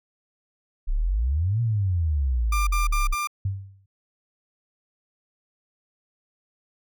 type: exponential two-way sweep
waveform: sine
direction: up then down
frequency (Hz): 30.38 to 119.9 to 30.38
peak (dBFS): -20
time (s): 0.87-3.15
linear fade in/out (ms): 20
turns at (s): 1.61
type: tone bursts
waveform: 30% pulse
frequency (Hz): 1193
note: D6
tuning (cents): +27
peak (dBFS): -22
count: 4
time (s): 2.52-3.273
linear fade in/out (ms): 5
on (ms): 150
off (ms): 51
type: tone with exponential decay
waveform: sine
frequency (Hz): 97.5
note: G2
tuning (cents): -9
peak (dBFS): -20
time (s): 3.45-3.86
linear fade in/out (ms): 5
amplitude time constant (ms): 88
effects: none